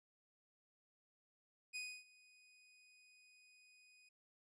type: tone with ADSR envelope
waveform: sawtooth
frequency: 2489 Hz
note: D#7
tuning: in tune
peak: -39 dBFS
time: 1.73-4.09 s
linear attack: 28 ms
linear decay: 280 ms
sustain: -23 dB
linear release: 6 ms
effects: resampled to 22050 Hz